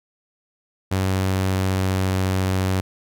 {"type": "tone with pitch glide", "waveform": "sawtooth", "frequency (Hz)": [94.8, 94.2], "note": ["F#2", "F#2"], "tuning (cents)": [43, 32], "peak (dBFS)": -15, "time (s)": [0.91, 2.81], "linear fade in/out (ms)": 10, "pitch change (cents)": -11, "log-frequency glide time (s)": [1.33, 2.33], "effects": []}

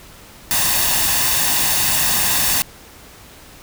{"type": "noise with comb filter", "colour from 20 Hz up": "white", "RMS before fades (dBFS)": -17, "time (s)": [0.51, 2.62], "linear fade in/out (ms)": 0, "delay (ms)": 1.1, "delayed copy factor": 0.55, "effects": ["pink hiss -42 dBFS RMS until 3.62 s"]}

